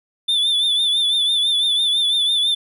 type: tone with vibrato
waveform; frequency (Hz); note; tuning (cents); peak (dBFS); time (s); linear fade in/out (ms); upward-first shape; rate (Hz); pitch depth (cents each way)
triangle; 3520; A7; 0; -14; 0.28-2.55; 10; triangle; 6; 70
effects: none